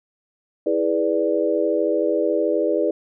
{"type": "chord", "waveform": "sine", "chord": "E dominant seventh", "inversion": "none", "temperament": "equal with one note detuned", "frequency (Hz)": [326.2, 415.3, 493.9, 587.3], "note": ["E4", "G#4", "B4", "D5"], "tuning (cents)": [-18, 0, 0, 0], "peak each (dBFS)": -23, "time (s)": [0.66, 2.91], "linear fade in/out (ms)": 5, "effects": []}